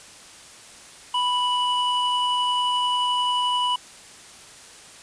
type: tone pair together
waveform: triangle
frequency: 987.8 / 2952 Hz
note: B5 / F#7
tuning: 0 / -5 cents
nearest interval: octave + perfect fifth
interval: 1895 cents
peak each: -20 / -23 dBFS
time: 1.14-3.76 s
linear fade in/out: 5 ms
effects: white hiss -45 dBFS RMS until 5.02 s + resampled to 22050 Hz